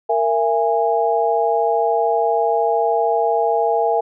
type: tone cluster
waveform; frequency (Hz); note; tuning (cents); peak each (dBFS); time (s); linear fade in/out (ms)
sine; 462.8 / 671 / 824; A#4 / E5 / G#5; -13 / +31 / -14; -19; 0.09-4.01; 10
effects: none